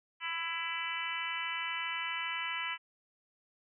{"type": "harmonic tone", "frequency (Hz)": 332.4, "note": "E4", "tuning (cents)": 15, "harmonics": [3, 4, 5, 6, 7, 8, 9], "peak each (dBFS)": [-42, -43, -44, -40, -40, -44, -41], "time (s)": [0.2, 2.78], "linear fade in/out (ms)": 50, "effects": []}